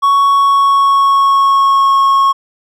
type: tone with pitch glide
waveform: triangle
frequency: 1114 to 1094.2 Hz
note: C#6 to C#6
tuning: +8 to -23 cents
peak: -5 dBFS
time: 0.02-2.33 s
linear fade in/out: 20 ms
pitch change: -31 cents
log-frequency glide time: 0.27-1.95 s
effects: none